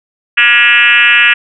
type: tone with frequency modulation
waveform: sine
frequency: 2163 Hz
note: C#7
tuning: 43 cents flat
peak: -4 dBFS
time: 0.37-1.34 s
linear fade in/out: 10 ms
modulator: 245 Hz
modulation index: 2.9
effects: none